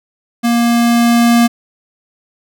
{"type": "tone with level ramp", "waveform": "square", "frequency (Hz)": 235.6, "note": "A#3", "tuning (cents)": 19, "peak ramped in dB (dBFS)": [-11, -7], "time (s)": [0.43, 1.48], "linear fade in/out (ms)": 20, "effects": []}